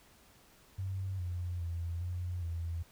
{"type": "tone with pitch steps", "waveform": "sine", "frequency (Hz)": [95.4, 88.4, 84.9, 89, 83.9], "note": ["G2", "F2", "F2", "F2", "E2"], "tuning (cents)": [-47, 22, -48, 33, 31], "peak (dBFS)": -34, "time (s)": [0.78, 2.83], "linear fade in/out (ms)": 10, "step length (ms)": 410, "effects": ["pink hiss -62 dBFS RMS until 2.91 s"]}